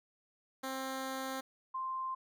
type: tone pair in turn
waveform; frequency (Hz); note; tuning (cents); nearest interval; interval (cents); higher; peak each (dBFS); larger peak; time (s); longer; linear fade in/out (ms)
10% pulse / sine; 264.6 / 1046.8; C4 / C6; +20 / 0; 2 octaves; 2380; second; -29 / -35; first; 0.63-1.41 / 1.74-2.15; first; 10
effects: none